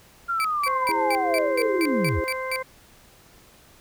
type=linear sweep; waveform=sine; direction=down; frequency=1400 to 58.27 Hz; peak=-22 dBFS; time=0.28-2.21 s; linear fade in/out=20 ms
type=tone bursts; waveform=35% pulse; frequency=2320 Hz; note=D7; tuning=22 cents flat; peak=-23 dBFS; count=10; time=0.4-2.56 s; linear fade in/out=0 ms; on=45 ms; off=190 ms
type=harmonic tone; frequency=520 Hz; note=C5; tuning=11 cents flat; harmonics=1 / 2 / 3 / 4; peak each=-30 / -32 / -38 / -34 dBFS; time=0.66-2.63 s; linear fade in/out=10 ms
type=chord; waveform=sine; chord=E augmented; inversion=none; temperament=equal with one note detuned; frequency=329.6 / 409.1 / 523.3 Hz; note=E4 / G#4 / B#4; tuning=0 / -26 / 0 cents; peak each=-30 dBFS; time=0.89-2.24 s; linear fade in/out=0 ms
effects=pink hiss -53 dBFS RMS until 3.8 s